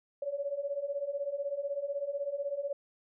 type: beating tone pair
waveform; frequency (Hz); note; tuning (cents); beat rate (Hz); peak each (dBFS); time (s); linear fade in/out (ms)
sine; 554.4 / 570.4; C#5 / C#5; 0 / +49; 16; -37 / -34; 0.22-2.73; 5
effects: none